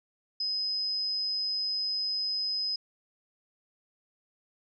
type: tone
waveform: sine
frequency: 5050 Hz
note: D#8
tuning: 25 cents sharp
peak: -28 dBFS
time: 0.4-2.76 s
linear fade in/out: 5 ms
effects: none